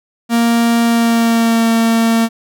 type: tone with pitch glide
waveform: 45% pulse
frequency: 233.1 to 227.8 Hz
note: A#3 to A#3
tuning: 0 to -40 cents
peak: -10 dBFS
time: 0.29-2.29 s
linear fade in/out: 50 ms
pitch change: -40 cents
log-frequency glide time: 0.83-1.69 s
effects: none